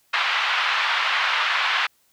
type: band-pass noise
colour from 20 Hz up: pink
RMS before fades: -22 dBFS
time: 0.13-1.87 s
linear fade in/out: 10 ms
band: 1000 to 3500 Hz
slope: 24 dB/octave
effects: white hiss -63 dBFS RMS until 2.12 s